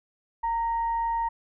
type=tone with frequency modulation; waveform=sine; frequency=922 Hz; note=A#5; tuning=19 cents flat; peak=-24 dBFS; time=0.43-1.29 s; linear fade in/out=10 ms; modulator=970 Hz; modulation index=0.23; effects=none